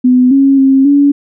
sine tone with pitch steps, 251.4 / 273.5 / 268.5 / 284.1 Hz, B3 / C#4 / C4 / C#4, +31 / -23 / +45 / +43 cents, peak -4 dBFS, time 0.04-1.12 s, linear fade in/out 10 ms, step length 270 ms, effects none

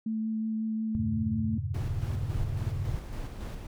sine tone with vibrato, 220 Hz, A3, in tune, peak -28 dBFS, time 0.06-1.58 s, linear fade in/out 5 ms, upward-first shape triangle, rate 5.5 Hz, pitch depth 13 cents each way
sine chord, E diminished seventh, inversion none, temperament equal, 82.41 / 98 / 116.54 / 138.59 Hz, E2 / G2 / Bb2 / Db3, 0 / 0 / 0 / 0 cents, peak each -36 / -33 / -36 / -37 dBFS, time 0.95-2.95 s, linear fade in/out 0 ms
brown noise with tremolo, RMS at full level -35 dBFS, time 1.74-3.67 s, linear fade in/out 5 ms, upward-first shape square, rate 3.6 Hz, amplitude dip 35%
effects none

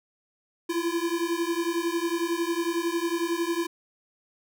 square beating tone pair, 333.6 / 344.6 Hz, E4 / F4, +21 / -23 cents, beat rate 11 Hz, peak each -29 dBFS, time 0.69-3.67 s, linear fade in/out 10 ms, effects none

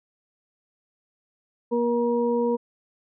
harmonic tone, 237.8 Hz, A#3, 35 cents sharp, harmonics 1 / 2 / 4, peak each -25 / -22 / -31 dBFS, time 1.71-2.57 s, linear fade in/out 20 ms, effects none

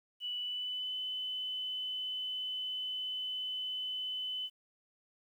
sine tone with pitch glide, 2960 to 3019 Hz, F#7 to F#7, 0 to +34 cents, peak -35 dBFS, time 0.2-4.5 s, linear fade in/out 50 ms, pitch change +34 cents, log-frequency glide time 0.38-0.94 s, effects 11-bit

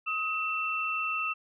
sine tone pair together, 1268 / 2687 Hz, D#6 / E7, +32 / +33 cents, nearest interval octave + minor second, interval 1301 cents, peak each -32 / -30 dBFS, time 0.06-1.34 s, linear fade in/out 20 ms, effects none

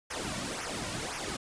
pink noise with flanger, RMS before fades -36 dBFS, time 0.1-1.37 s, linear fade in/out 10 ms, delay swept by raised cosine 0.24 to 2.44 ms, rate 1.9 Hz, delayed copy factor -0.75, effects resampled to 22050 Hz

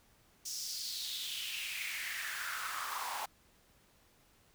pink noise with high-pass filter sweep, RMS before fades -40 dBFS, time 0.45-3.26 s, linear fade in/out 10 ms, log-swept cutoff 5900 to 860 Hz, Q 4.2, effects pink hiss -67 dBFS RMS until 4.54 s

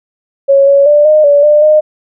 sine tone with pitch steps, 552 / 559 / 590 / 613 / 575 / 597 / 612 Hz, C#5 / C#5 / D5 / D#5 / D5 / D5 / D#5, -7 / +14 / +8 / -26 / -37 / +28 / -29 cents, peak -3 dBFS, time 0.48-1.81 s, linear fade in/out 20 ms, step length 190 ms, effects none

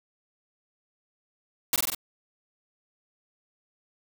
white noise with echo, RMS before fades -23 dBFS, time 1.73-1.76 s, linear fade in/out 2 ms, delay 47 ms, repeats 4, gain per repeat -2 dB, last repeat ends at 1.948 s, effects none

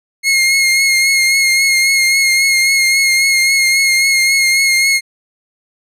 sawtooth tone with vibrato, 2149 Hz, C7, 46 cents sharp, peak -6 dBFS, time 0.23-5.01 s, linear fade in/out 50 ms, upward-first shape triangle, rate 3.7 Hz, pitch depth 32 cents each way, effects low-pass 12000 Hz 12 dB/octave

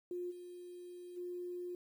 sine tone with level steps, 355.6 Hz, F4, 31 cents sharp, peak -38 / -47 / -40 dBFS, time 0.11-1.75 s, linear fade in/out 2 ms, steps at 0.3 / 1.16 s, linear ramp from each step 20 ms, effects 11-bit

